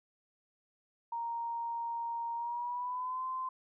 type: tone with pitch glide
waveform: sine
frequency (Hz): 932.3 to 1034.5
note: A#5 to C6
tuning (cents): 0 to -20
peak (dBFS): -34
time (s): 1.12-3.49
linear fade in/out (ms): 5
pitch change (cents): +180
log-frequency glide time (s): 2.35-3.25
effects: none